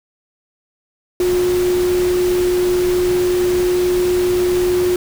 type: tone in noise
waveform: sine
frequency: 359.9 Hz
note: F#4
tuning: 48 cents flat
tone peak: -13 dBFS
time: 1.2-4.96 s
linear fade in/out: 2 ms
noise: pink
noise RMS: -27 dBFS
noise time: 1.2-4.96 s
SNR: +11 dB
effects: none